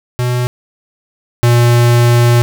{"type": "tone pair in turn", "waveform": "square", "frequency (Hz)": [123.47, 119.68], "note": ["B2", "A#2"], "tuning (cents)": [0, 46], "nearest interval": "minor second", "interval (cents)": 54, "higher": "first", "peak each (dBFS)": [-13, -7], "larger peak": "second", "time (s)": [[0.19, 0.47], [1.43, 2.42]], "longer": "second", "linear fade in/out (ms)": 0, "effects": []}